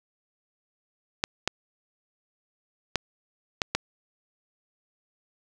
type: clicks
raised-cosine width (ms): 0.2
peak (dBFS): -6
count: 5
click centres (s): 1.239 / 1.476 / 2.957 / 3.618 / 3.75
effects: none